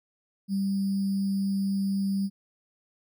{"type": "tone with sample-and-hold", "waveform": "sine", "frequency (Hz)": 196, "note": "G3", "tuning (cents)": 0, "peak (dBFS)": -24, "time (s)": [0.48, 2.3], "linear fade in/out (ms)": 50, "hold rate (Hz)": 4900, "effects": []}